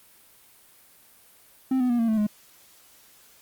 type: tone with pitch steps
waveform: triangle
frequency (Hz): 261.6 / 250.4 / 239.6 / 229.3 / 219.5 / 210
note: C4 / B3 / A#3 / A#3 / A3 / G#3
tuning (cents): 0 / +24 / +48 / -28 / -4 / +19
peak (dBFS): -18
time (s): 1.71-2.268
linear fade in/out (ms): 5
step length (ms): 93
effects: white hiss -55 dBFS RMS until 3.41 s + Opus 32 kbps